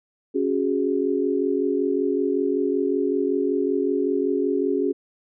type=chord; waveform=sine; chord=C# suspended fourth; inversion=none; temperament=equal; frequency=277.2 / 370 / 415.3 Hz; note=C#4 / F#4 / G#4; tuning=0 / 0 / 0 cents; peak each=-24 dBFS; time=0.34-4.93 s; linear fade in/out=20 ms; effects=none